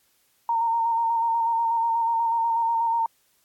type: tone with vibrato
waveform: sine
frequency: 920 Hz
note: A#5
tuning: 23 cents flat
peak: -20 dBFS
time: 0.49-3.06 s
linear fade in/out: 2 ms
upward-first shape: square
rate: 8.2 Hz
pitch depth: 21 cents each way
effects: white hiss -65 dBFS RMS until 3.44 s + AAC 64 kbps